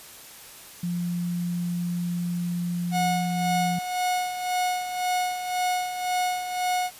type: tone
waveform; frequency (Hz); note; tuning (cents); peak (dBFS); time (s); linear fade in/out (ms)
sine; 174.61; F3; 0; -25; 0.83-3.79; 5
type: tone with tremolo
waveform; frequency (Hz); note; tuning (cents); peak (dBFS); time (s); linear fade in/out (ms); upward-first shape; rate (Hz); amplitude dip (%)
45% pulse; 728; F#5; -28; -22; 2.91-6.91; 50; sine; 1.9; 60
effects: white hiss -45 dBFS RMS until 6.99 s + resampled to 32000 Hz